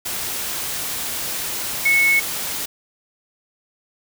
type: tone in noise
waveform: sine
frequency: 2200 Hz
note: C#7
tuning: 14 cents flat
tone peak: -13 dBFS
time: 1.85-2.2 s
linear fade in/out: 10 ms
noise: white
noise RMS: -26 dBFS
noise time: 0.05-2.66 s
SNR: +10 dB
effects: none